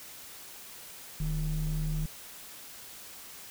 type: ring-modulated tone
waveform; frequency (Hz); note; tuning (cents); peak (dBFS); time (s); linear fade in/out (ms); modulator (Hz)
triangle; 95.1; F#2; +48; -22; 1.2-2.06; 5; 59.3
effects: tanh soft clip ceiling -22 dBFS + white hiss -47 dBFS RMS until 3.5 s